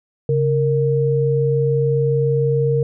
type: tone pair together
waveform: sine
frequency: 137.8 / 463.5 Hz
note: C#3 / A#4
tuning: -10 / -10 cents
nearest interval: octave + major sixth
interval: 2100 cents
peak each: -17 dBFS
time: 0.29-2.83 s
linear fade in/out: 2 ms
effects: none